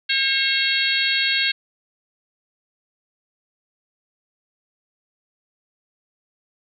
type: harmonic tone with a mistuned harmonic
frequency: 543 Hz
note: C#5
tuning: 36 cents flat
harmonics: 3 / 4 / 5 / 6 / 7 / 8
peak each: -25 / -25 / -25 / -25 / -25 / -25 dBFS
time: 0.09-1.52 s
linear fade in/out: 10 ms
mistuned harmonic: 3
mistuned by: -21 cents
effects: none